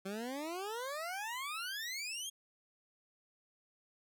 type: exponential sweep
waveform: 20% pulse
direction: up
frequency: 187.8 to 3322 Hz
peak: -34 dBFS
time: 0.05-2.3 s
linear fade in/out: 10 ms
effects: none